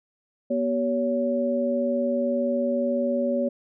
sine tone cluster, 242.1 / 385.7 / 564 Hz, B3 / G4 / C#5, -34 / -28 / +30 cents, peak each -25 / -32 / -24 dBFS, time 0.5-3.49 s, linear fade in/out 10 ms, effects none

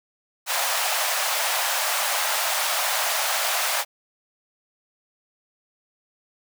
pink high-pass noise, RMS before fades -24 dBFS, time 0.46-3.85 s, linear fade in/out 50 ms, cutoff 600 Hz, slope 48 dB/octave, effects none

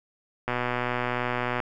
click train, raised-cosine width 0.5 ms, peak -12 dBFS, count 139, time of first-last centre 0.48-1.602 s, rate 123 Hz, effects none

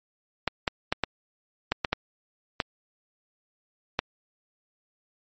clicks, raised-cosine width 0.3 ms, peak -7 dBFS, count 9, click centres 0.477 / 0.678 / 0.925 / 1.037 / 1.72 / 1.848 / 1.93 / 2.602 / 3.991 s, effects MP3 32 kbps

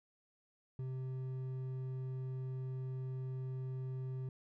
triangle tone with hard clipping, 130 Hz, C3, 11 cents flat, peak -40 dBFS, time 0.79-4.29 s, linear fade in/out 2 ms, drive 9 dB, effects none

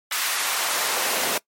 pink noise with high-pass filter sweep, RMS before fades -24 dBFS, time 0.11-1.38 s, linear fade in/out 5 ms, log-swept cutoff 1500 to 410 Hz, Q 0.89, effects noise-tail reverb RT60 0.1 s tail -22 dB re dry + MP3 64 kbps

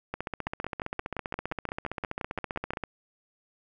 two click trains, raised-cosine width 0.5 ms, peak -17 / -17 dBFS, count 14 / 42, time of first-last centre 0.47-2.735 / 0.14-2.837 s, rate 5.74 / 15.2 Hz, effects none

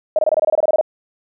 sine tone bursts, 622.3 Hz, D#5, in tune, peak -11 dBFS, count 13, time 0.16-0.812 s, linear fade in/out 2 ms, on 28 ms, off 24 ms, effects none

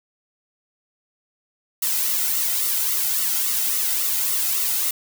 blue noise with flanger, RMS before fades -22 dBFS, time 1.82-4.91 s, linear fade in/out 5 ms, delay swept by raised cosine 1.2 to 1.79 ms, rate 3.6 Hz, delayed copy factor -0.65, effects none

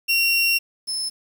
30% pulse tone pair in turn, 2742 / 5245 Hz, F7 / E8, -32 / -10 cents, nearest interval major seventh, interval 1122 cents, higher second, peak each -14 / -20 dBFS, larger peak first, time 0.08-0.59 / 0.87-1.1 s, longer first, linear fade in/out 20 ms, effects 8-bit

